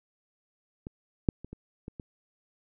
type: clicks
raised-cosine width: 3 ms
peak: -25 / -9 / -28 / -28 / -26 / -26 dBFS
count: 6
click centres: 0.869 / 1.288 / 1.446 / 1.53 / 1.881 / 1.998 s
effects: none